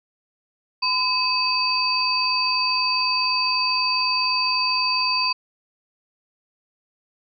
sine tone cluster, 1013 / 2570 / 4626 Hz, B5 / E7 / D8, +44 / -45 / -27 cents, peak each -24 / -26 / -21 dBFS, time 0.82-5.33 s, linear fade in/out 10 ms, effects none

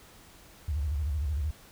sine tone with vibrato, 73.42 Hz, D2, in tune, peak -27 dBFS, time 0.68-1.51 s, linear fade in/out 5 ms, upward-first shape square, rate 13 Hz, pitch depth 140 cents each way, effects pink hiss -54 dBFS RMS until 1.71 s

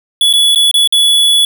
square tone with dropouts, 3412 Hz, G#7, 46 cents sharp, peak -7 dBFS, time 0.21-1.45 s, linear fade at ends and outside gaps 2 ms, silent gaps 0.329-0.336 / 0.549-0.558 / 0.713-0.741 / 0.875-0.924 s, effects none

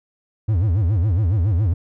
triangle tone with vibrato, 95.4 Hz, G2, 47 cents flat, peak -13 dBFS, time 0.48-1.74 s, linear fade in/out 10 ms, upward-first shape sine, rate 7.2 Hz, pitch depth 280 cents each way, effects none

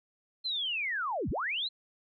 sine linear two-way sweep, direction down then up, 4188 to 31.84 to 4188 Hz, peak -30 dBFS, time 0.44-1.69 s, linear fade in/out 20 ms, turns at 1.3 s, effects none

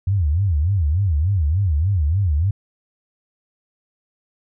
sine tone with vibrato, 85.7 Hz, F2, 32 cents flat, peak -15 dBFS, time 0.07-2.51 s, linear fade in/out 5 ms, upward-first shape sine, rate 3.4 Hz, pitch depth 300 cents each way, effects none

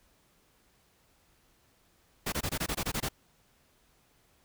pink noise bursts, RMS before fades -32 dBFS, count 10, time 2.26-3.089 s, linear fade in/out 10 ms, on 64 ms, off 21 ms, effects pink hiss -67 dBFS RMS until 4.44 s

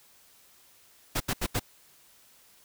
pink noise bursts, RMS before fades -28 dBFS, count 4, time 1.15-1.597 s, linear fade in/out 10 ms, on 54 ms, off 77 ms, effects white hiss -59 dBFS RMS until 2.64 s

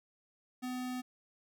square tone, 251.9 Hz, B3, 34 cents sharp, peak -37 dBFS, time 0.62-1.02 s, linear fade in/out 20 ms, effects none

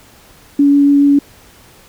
sine tone with vibrato, 283.8 Hz, C#4, 41 cents sharp, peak -6 dBFS, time 0.59-1.19 s, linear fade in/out 5 ms, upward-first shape triangle, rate 7.1 Hz, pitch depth 8 cents each way, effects pink hiss -44 dBFS RMS until 1.88 s

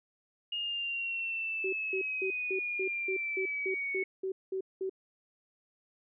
sine exponential sweep, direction down, 2853 to 2205 Hz, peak -32 dBFS, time 0.52-4.04 s, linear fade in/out 5 ms
sine tone bursts, 380.4 Hz, F#4, 48 cents sharp, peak -31 dBFS, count 12, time 1.64-4.896 s, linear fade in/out 5 ms, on 88 ms, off 200 ms
effects none

